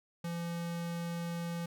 square tone, 170.2 Hz, F3, 44 cents flat, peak -36 dBFS, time 0.24-1.66 s, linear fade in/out 5 ms, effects none

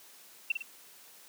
sine tone with echo, 2700 Hz, E7, 41 cents sharp, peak -24 dBFS, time 0.5-0.52 s, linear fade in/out 5 ms, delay 52 ms, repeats 2, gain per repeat -6 dB, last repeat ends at 0.624 s, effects white hiss -55 dBFS RMS until 1.28 s + high-pass 200 Hz 12 dB/octave

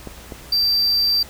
clicks, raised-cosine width 2 ms, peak -18 dBFS, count 2, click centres 0.073 / 0.322 s
triangle tone, 4686 Hz, D8, 5 cents flat, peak -14 dBFS, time 0.52-1.23 s, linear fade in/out 5 ms
effects added 60 Hz sine -43 dBFS peak until 1.29 s + pink hiss -41 dBFS RMS until 1.29 s

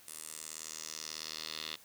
10% pulse tone with band-pass filter sweep, 78.4 Hz, D#2, 14 cents sharp, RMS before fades -44 dBFS, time 0.07-1.76 s, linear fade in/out 10 ms, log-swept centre 10000 to 3700 Hz, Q 2.7, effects white hiss -59 dBFS RMS until 1.84 s

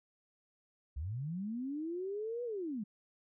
sine linear two-way sweep, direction up then down, 62.4 to 492.6 to 192.7 Hz, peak -36 dBFS, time 0.96-2.84 s, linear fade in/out 10 ms, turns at 2.44 s, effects none

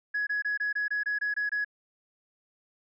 sine tone bursts, 1678 Hz, G#6, 17 cents sharp, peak -25 dBFS, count 10, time 0.14-1.647 s, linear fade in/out 10 ms, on 130 ms, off 23 ms, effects tanh soft clip ceiling -23 dBFS

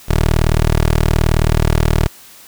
15% pulse tone, 38.89 Hz, D#1, in tune, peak -5 dBFS, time 0.08-2.08 s, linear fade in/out 20 ms, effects white hiss -41 dBFS RMS until 2.47 s

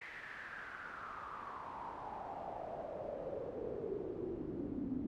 brown noise with band-pass filter sweep, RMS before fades -44 dBFS, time 0.01-5.07 s, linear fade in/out 10 ms, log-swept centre 2000 to 260 Hz, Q 6, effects none

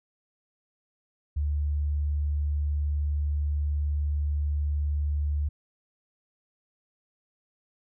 sine tone, 73.42 Hz, D2, in tune, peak -24 dBFS, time 1.36-5.49 s, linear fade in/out 10 ms, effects none

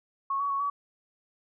sine tone with pitch steps, 1098 / 1129 / 1108 / 1138 Hz, C#6 / C#6 / C#6 / C#6, -17 / +31 / -1 / +45 cents, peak -26 dBFS, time 0.3-0.7 s, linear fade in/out 5 ms, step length 100 ms, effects none

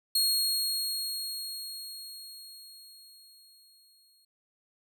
sawtooth tone with exponential decay, 4287 Hz, C8, 41 cents sharp, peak -20 dBFS, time 0.15-4.25 s, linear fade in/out 5 ms, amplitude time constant 890 ms, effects none

